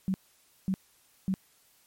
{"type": "tone bursts", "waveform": "sine", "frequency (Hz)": 189.6, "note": "F#3", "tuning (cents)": 43, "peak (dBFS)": -25, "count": 3, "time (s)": [0.08, 1.34], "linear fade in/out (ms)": 0, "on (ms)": 60, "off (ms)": 540, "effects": ["white hiss -64 dBFS RMS until 1.86 s", "MP3 64 kbps"]}